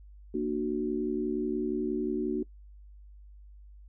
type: chord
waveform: sine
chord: Bb augmented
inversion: none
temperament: equal with one note detuned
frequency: 233.1 / 299 / 370 Hz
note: Bb3 / D4 / F#4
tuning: 0 / +31 / 0 cents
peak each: -33 / -32 / -31 dBFS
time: 0.34-2.43 s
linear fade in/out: 5 ms
effects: noise-tail reverb RT60 0.1 s tail -22 dB re dry + added 50 Hz sine -48 dBFS peak until 3.88 s